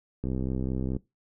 click train, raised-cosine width 3 ms, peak -18 dBFS, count 48, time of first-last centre 0.24-0.965 s, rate 64.8 Hz, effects noise-tail reverb RT60 0.2 s tail -20 dB re dry

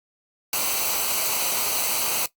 white noise with comb filter, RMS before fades -24 dBFS, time 0.53-2.26 s, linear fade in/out 2 ms, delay 0.57 ms, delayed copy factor -0.65, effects noise-tail reverb RT60 0.1 s tail -17 dB re dry + Opus 48 kbps

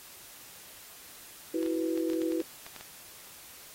sine chord, E suspended second, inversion none, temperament equal with one note detuned, 327 / 370 / 493.9 Hz, E4 / F#4 / B4, -14 / 0 / 0 cents, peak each -29 / -34 / -35 dBFS, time 1.54-2.42 s, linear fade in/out 5 ms
clicks, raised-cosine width 0.2 ms, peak -26 dBFS, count 11, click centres 1.629 / 1.662 / 1.976 / 2.1 / 2.133 / 2.218 / 2.321 / 2.403 / 2.665 / 2.763 / 2.81 s
effects white hiss -50 dBFS RMS until 3.74 s + AAC 48 kbps

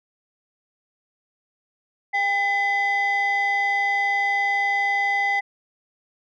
sine tone pair together, 800.4 / 2017 Hz, G5 / B6, +36 / +36 cents, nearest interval octave + major third, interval 1600 cents, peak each -21 / -19 dBFS, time 2.13-5.41 s, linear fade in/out 20 ms, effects tanh soft clip ceiling -16 dBFS

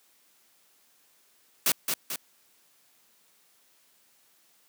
white noise with echo, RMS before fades -23 dBFS, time 1.66-1.72 s, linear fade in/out 2 ms, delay 220 ms, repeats 2, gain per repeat -5 dB, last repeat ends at 2.16 s, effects white hiss -64 dBFS RMS until 4.68 s + high-pass 150 Hz 12 dB/octave

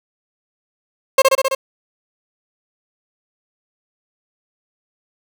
30% pulse tone with echo, 535 Hz, C5, 38 cents sharp, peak -4 dBFS, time 1.18-1.22 s, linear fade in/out 5 ms, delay 66 ms, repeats 5, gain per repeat -2 dB, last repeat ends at 1.55 s, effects none

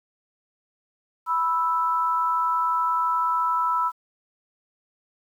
sine tone pair together, 987 / 1318.5 Hz, B5 / E6, -1 / 0 cents, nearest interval perfect fourth, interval 501 cents, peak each -23 dBFS, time 1.26-3.92 s, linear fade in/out 50 ms, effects 9-bit

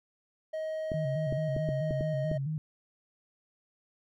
triangle tone with pitch glide, 630 to 623.5 Hz, D#5 to D#5, +21 to +3 cents, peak -30 dBFS, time 0.53-2.38 s, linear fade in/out 10 ms, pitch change -18 cents, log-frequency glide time 1.32-2.21 s
clicks, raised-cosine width 3 ms, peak -21 dBFS, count 7, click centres 0.918 / 1.325 / 1.565 / 1.689 / 1.909 / 2.009 / 2.315 s
sine tone with vibrato, 146.1 Hz, D3, 9 cents flat, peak -30 dBFS, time 0.94-2.58 s, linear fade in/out 0 ms, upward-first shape square, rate 4.6 Hz, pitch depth 110 cents each way
effects none

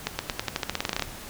accelerating click train, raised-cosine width 0.2 ms, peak -8 dBFS, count 16, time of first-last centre 0.07-1.023 s, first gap 120 ms, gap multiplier 0.9, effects pink hiss -41 dBFS RMS until 1.29 s

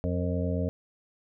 harmonic tone with a mistuned harmonic, 88.9 Hz, F2, 31 cents sharp, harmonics 1 / 2 / 3 / 5 / 6 / 7, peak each -29 / -32 / -34 / -36 / -37 / -37 dBFS, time 0.04-0.69 s, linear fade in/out 0 ms, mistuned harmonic 5, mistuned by +50 cents, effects none

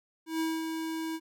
square tone with ADSR envelope, 322.5 Hz, E4, 38 cents flat, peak -28 dBFS, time 0.26-1.2 s, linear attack 140 ms, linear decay 220 ms, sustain -5 dB, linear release 50 ms, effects none

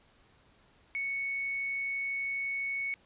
sine tone with quantisation, 2217 Hz, C#7, in tune, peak -31 dBFS, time 0.95-2.94 s, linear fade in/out 0 ms, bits 10, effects pink hiss -64 dBFS RMS until 3.05 s + resampled to 8000 Hz

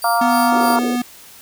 10% pulse tone with tremolo, 4699 Hz, D8, in tune, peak -17 dBFS, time 0.02-0.76 s, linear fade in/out 0 ms, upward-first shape sine, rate 3.3 Hz, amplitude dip 80%
harmonic tone, 233.1 Hz, A#3, in tune, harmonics 3 / 4 / 5 / 6, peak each -17 / -19 / -21 / -23 dBFS, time 0.04-0.79 s, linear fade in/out 2 ms
square tone with pitch glide, 246.9 to 244.8 Hz, B3 to B3, 0 to -15 cents, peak -18 dBFS, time 0.21-1.02 s, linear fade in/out 5 ms, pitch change -15 cents, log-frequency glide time 0.54-0.66 s
white band-pass noise, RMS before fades -27 dBFS, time 0.52-0.96 s, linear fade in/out 2 ms, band 290 to 540 Hz, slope 48 dB/octave
effects white hiss -42 dBFS RMS until 1.41 s

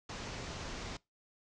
pink low-pass noise, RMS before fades -43 dBFS, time 0.09-0.97 s, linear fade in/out 5 ms, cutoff 7000 Hz, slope 48 dB/octave, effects noise-tail reverb RT60 0.2 s tail -22 dB re dry

